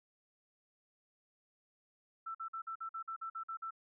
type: tone bursts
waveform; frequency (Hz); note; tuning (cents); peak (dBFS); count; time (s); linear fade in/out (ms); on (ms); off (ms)
sine; 1331; E6; +16; -39; 11; 2.26-3.708; 10; 88; 48
effects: none